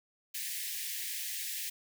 white high-pass noise, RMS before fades -38 dBFS, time 0.34-1.7 s, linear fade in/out 10 ms, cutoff 1700 Hz, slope 96 dB/octave, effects none

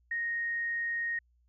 sine tone, 1864.7 Hz, A#6, in tune, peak -30 dBFS, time 0.11-1.19 s, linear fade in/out 5 ms, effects added 60 Hz sine -65 dBFS peak until 1.48 s

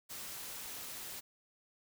white noise, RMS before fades -45 dBFS, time 0.09-1.21 s, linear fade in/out 20 ms, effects none

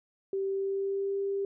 sine tone with pitch glide, 389 to 395.6 Hz, G4 to G4, -13 to +16 cents, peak -28 dBFS, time 0.33-1.45 s, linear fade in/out 2 ms, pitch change +29 cents, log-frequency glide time 0.45-1.18 s, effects none

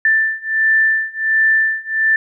sine beating tone pair, 1770 / 1771.4 Hz, A6 / A6, +10 / +11 cents, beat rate 1.4 Hz, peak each -16 / -15 dBFS, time 0.05-2.16 s, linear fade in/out 2 ms, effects none

